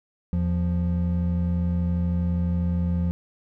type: tone pair together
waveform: triangle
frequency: 82.5 / 174.61 Hz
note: E2 / F3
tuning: +2 / 0 cents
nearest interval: octave + minor second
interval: 1298 cents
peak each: -22 dBFS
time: 0.33-3.11 s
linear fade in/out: 0 ms
effects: none